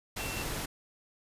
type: tone in noise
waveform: sine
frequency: 2703 Hz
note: E7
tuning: 43 cents sharp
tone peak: -40 dBFS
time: 0.19-0.43 s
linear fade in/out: 10 ms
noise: pink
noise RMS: -36 dBFS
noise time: 0.16-0.66 s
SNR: -7 dB
effects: resampled to 32000 Hz